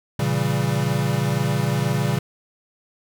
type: chord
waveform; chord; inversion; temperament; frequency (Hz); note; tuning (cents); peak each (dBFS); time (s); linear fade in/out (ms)
square; A# diminished seventh; none; equal; 116.54 / 138.59 / 164.81 / 196; A#2 / C#3 / E3 / G3; 0 / 0 / 0 / 0; -26 / -23 / -28 / -28; 0.19-2.19; 5
effects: none